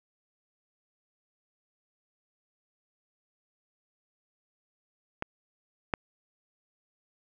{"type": "clicks", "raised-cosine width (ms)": 0.5, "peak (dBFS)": [-16, -11], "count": 2, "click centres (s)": [5.224, 5.938], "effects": []}